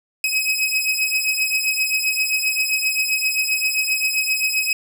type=beating tone pair; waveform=sawtooth; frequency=2541 / 2548.6 Hz; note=D#7 / D#7; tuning=+36 / +41 cents; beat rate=7.6 Hz; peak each=-18 dBFS; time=0.24-4.73 s; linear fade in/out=2 ms; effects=none